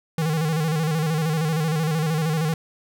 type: tone with vibrato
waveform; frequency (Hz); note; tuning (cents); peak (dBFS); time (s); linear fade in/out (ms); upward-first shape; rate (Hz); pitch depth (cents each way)
square; 157.9; D#3; +26; -21; 0.18-2.54; 2; square; 13; 67
effects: none